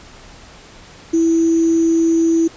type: tone with sample-and-hold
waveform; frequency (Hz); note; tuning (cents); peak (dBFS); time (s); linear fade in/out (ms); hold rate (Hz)
sine; 329.6; E4; 0; -11; 1.13-2.48; 10; 6300
effects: pink hiss -41 dBFS RMS until 2.56 s + resampled to 16000 Hz